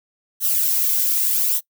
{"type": "noise with flanger", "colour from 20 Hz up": "violet", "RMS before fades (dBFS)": -19, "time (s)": [0.4, 1.61], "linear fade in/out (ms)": 50, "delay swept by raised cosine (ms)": [0.41, 2.21], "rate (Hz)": 0.83, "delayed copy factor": -0.55, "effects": ["noise-tail reverb RT60 0.1 s tail -22 dB re dry"]}